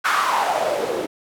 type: noise with band-pass filter sweep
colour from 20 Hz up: white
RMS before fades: -21 dBFS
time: 0.04-1.07 s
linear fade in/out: 20 ms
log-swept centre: 1400 to 370 Hz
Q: 4.3
effects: none